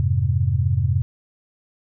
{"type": "chord", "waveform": "sine", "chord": "F minor", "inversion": "none", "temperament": "equal", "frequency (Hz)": [87.31, 103.83, 130.81], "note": ["F2", "Ab2", "C3"], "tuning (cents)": [0, 0, 0], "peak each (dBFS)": -21, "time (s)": [0, 1.02], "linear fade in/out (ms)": 0, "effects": []}